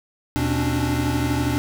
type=tone cluster; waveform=square; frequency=78.4 / 122.2 / 264.9 / 283.8 / 296.3 Hz; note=D#2 / B2 / C4 / C#4 / D4; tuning=+14 / -18 / +22 / +41 / +15 cents; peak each=-28 / -25 / -30 / -29 / -26 dBFS; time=0.36-1.58 s; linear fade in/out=0 ms; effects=none